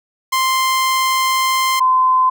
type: tone pair in turn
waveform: sawtooth / sine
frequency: 1046.5 / 1028.5 Hz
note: C6 / C6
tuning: 0 / -30 cents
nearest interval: unison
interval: 30 cents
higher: first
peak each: -10 dBFS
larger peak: neither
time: 0.32-1.8 / 1.8-2.3 s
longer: first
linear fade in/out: 10 ms
effects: none